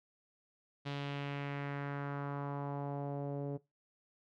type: tone with low-pass filter sweep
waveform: sawtooth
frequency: 141.9 Hz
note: C#3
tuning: 41 cents sharp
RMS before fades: -39 dBFS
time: 0.85-3.58 s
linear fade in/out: 20 ms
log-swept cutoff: 3700 to 480 Hz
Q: 2
effects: noise-tail reverb RT60 0.2 s tail -19 dB re dry